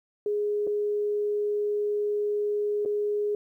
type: tone with dropouts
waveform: sine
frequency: 415.3 Hz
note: G#4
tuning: in tune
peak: -24 dBFS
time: 0.26-3.35 s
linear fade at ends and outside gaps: 2 ms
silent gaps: 0.669-0.673 / 2.851-2.858 s
effects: 11-bit